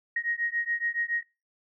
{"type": "beating tone pair", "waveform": "sine", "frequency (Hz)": [1874, 1881.1], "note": ["A#6", "A#6"], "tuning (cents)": [9, 15], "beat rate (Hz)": 7.1, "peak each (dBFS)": -30, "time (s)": [0.16, 1.23], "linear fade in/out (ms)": 5, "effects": ["noise-tail reverb RT60 0.3 s tail -26 dB re dry"]}